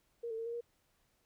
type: tone with pitch steps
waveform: sine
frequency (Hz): 468.9 / 446.7 / 455.5 / 467.3 / 472.9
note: A#4 / A4 / A#4 / A#4 / A#4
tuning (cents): +10 / +26 / -40 / +4 / +25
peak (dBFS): -37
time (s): 0.23-0.61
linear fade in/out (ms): 10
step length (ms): 76
effects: pink hiss -75 dBFS RMS until 1.25 s